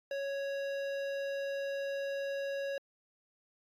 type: tone with hard clipping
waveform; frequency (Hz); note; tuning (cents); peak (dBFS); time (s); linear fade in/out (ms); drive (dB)
sine; 554.4; C#5; 0; -36; 0.11-2.78; 2; 14
effects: AAC 64 kbps